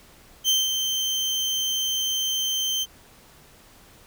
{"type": "tone with ADSR envelope", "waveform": "30% pulse", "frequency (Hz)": 3117, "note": "G7", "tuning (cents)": -11, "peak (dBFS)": -14, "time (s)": [0.44, 2.86], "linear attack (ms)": 48, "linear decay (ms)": 190, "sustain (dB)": -6, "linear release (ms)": 37, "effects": ["pink hiss -52 dBFS RMS until 4.06 s"]}